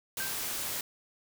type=noise; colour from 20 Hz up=white; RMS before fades=-35 dBFS; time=0.17-0.81 s; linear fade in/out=2 ms
type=tone with exponential decay; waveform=sine; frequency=1568 Hz; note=G6; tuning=in tune; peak=-33 dBFS; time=0.2-0.51 s; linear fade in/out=2 ms; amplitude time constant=66 ms
effects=none